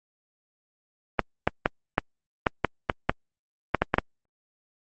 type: clicks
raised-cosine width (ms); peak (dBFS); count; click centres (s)
0.5; -4; 12; 1.193 / 1.475 / 1.659 / 1.981 / 2.468 / 2.647 / 2.898 / 3.095 / 3.747 / 3.82 / 3.941 / 3.984
effects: Opus 24 kbps